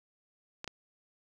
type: clicks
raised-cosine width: 0.2 ms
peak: -21 dBFS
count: 2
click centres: 0.644 / 0.677 s
effects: none